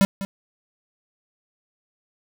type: tone with echo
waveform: square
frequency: 196 Hz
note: G3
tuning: in tune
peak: -14 dBFS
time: 0.01-0.05 s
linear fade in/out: 0 ms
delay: 200 ms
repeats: 1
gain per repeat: -13 dB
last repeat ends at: 0.25 s
effects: none